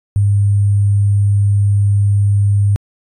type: tone with sample-and-hold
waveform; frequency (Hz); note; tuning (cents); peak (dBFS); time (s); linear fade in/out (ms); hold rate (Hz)
sine; 101; G#2; -48; -9; 0.16-2.76; 0; 8820
effects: resampled to 32000 Hz